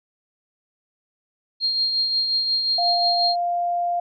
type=tone with tremolo; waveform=sine; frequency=4220 Hz; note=C8; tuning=14 cents sharp; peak=-17 dBFS; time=1.6-3.36 s; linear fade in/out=50 ms; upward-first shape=triangle; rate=5.6 Hz; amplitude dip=45%
type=tone; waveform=sine; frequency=698.5 Hz; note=F5; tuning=in tune; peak=-20 dBFS; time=2.78-4 s; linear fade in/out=5 ms
effects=none